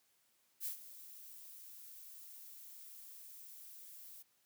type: noise with ADSR envelope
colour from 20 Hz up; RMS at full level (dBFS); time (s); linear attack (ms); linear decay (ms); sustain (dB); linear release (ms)
violet; -39; 0.6-4.23; 55; 110; -15; 14
effects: white hiss -75 dBFS RMS until 4.45 s + high-pass 100 Hz 12 dB/octave